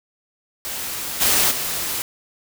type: noise with level steps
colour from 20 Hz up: white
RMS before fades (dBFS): -28 / -17 / -25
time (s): 0.65-2.02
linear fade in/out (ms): 0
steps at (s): 1.2 / 1.5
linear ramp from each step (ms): 20
effects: none